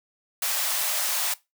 white high-pass noise, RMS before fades -26 dBFS, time 0.42-1.34 s, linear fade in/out 5 ms, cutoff 540 Hz, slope 96 dB/octave, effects noise-tail reverb RT60 0.2 s tail -19 dB re dry

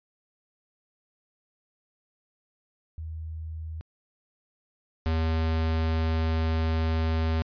sine / square tone pair in turn, 79.8 / 80.59 Hz, D#2 / E2, +44 / -39 cents, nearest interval unison, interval 17 cents, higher second, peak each -33 / -24 dBFS, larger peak second, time 2.98-3.81 / 5.06-7.42 s, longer second, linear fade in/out 0 ms, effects resampled to 11025 Hz

